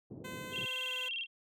pink band-pass noise, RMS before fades -47 dBFS, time 0.1-0.66 s, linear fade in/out 10 ms, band 110 to 470 Hz, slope 24 dB/octave
10% pulse tone with pitch glide, 512 to 508.5 Hz, C5 to C5, -38 to -50 cents, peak -35 dBFS, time 0.24-1.09 s, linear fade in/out 10 ms, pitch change -12 cents, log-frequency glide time 0.84-0.91 s
sine tone with vibrato, 2960 Hz, F#7, in tune, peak -35 dBFS, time 0.51-1.27 s, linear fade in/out 50 ms, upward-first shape square, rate 20 Hz, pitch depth 140 cents each way
effects none

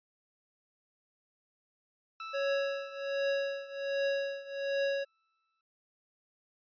sawtooth tone with exponential decay, 1318.5 Hz, E6, in tune, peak -35 dBFS, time 2.2-5.61 s, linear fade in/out 2 ms, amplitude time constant 740 ms
square tone with tremolo, 554.4 Hz, C#5, in tune, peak -28 dBFS, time 2.33-5.05 s, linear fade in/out 20 ms, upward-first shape triangle, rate 1.3 Hz, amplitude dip 90%
effects resampled to 11025 Hz

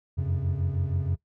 triangle tone cluster, 86.8 / 93.1 / 135.5 Hz, F2 / F#2 / C#3, -10 / +11 / -39 cents, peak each -27 dBFS, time 0.17-1.16 s, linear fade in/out 20 ms, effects noise-tail reverb RT60 0.1 s tail -17 dB re dry + tanh soft clip ceiling -14 dBFS

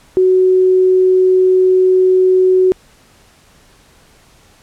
sine tone, 371.6 Hz, F#4, 7 cents sharp, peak -7 dBFS, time 0.17-2.72 s, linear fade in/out 0 ms, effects pink hiss -48 dBFS RMS until 4.62 s + low-pass 11000 Hz 12 dB/octave

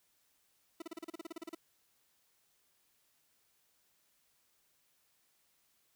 40% pulse tone bursts, 329.9 Hz, E4, 1 cent sharp, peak -40 dBFS, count 14, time 0.8-1.549 s, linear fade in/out 5 ms, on 21 ms, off 35 ms, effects white hiss -74 dBFS RMS until 5.95 s

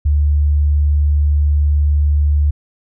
sine tone, 73.42 Hz, D2, in tune, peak -10 dBFS, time 0.05-2.51 s, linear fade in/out 10 ms, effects none

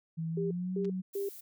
sine tone with pitch glide, 162.8 to 185.93 Hz, E3 to F#3, -21 to +9 cents, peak -32 dBFS, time 0.17-1.02 s, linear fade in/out 20 ms, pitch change +230 cents, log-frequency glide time 0.3-0.73 s
sine tone bursts, 398.3 Hz, G4, 28 cents sharp, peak -31 dBFS, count 3, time 0.37-1.29 s, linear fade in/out 5 ms, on 140 ms, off 250 ms
clicks, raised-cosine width 0.2 ms, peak -36 dBFS, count 2, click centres 0.847 / 0.853 s
violet noise, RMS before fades -48 dBFS, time 1.13-1.41 s, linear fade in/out 10 ms
effects none

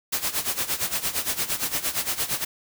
white noise with tremolo, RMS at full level -24 dBFS, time 0.12-2.45 s, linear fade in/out 10 ms, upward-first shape sine, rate 8.7 Hz, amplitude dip 80%, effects none

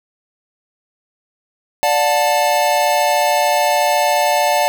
square chord, D major, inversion none, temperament equal with one note detuned, 587.3 / 721 / 880 Hz, D5 / F#5 / A5, 0 / -45 / 0 cents, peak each -18 dBFS, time 1.83-4.68 s, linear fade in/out 0 ms, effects none

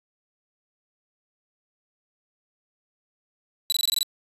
sawtooth tone bursts, 3951 Hz, B7, in tune, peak -17 dBFS, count 8, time 3.7-4.03 s, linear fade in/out 0 ms, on 22 ms, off 22 ms, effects resampled to 32000 Hz

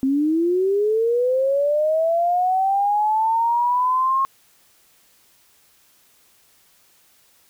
sine linear sweep, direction up, 260.9 to 1083 Hz, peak -16 dBFS, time 0.03-4.25 s, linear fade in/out 0 ms, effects white hiss -57 dBFS RMS until 7.49 s

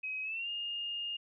sine tone with pitch glide, 2537 to 2831 Hz, D#7 to F7, +33 to +23 cents, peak -35 dBFS, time 0.03-1.17 s, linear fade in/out 10 ms, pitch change +190 cents, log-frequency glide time 0.23-0.49 s, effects none

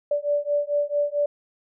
sine beating tone pair, 580 / 584.5 Hz, D5 / D5, -22 / -8 cents, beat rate 4.5 Hz, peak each -24 dBFS, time 0.11-1.26 s, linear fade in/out 5 ms, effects none

